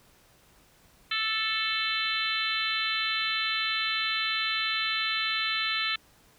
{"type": "harmonic tone with a mistuned harmonic", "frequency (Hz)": 440, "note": "A4", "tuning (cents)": 0, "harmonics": [3, 4, 5, 6, 7, 8, 9], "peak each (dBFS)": [-34, -34, -34, -34, -34, -34, -34], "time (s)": [1.11, 5.96], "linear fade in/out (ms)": 5, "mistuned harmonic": 9, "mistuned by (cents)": 31, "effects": ["pink hiss -60 dBFS RMS until 6.38 s"]}